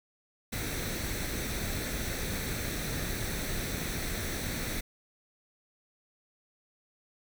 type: noise with comb filter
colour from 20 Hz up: pink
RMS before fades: -34 dBFS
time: 0.52-4.81 s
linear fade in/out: 10 ms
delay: 0.5 ms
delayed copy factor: +0.55
effects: none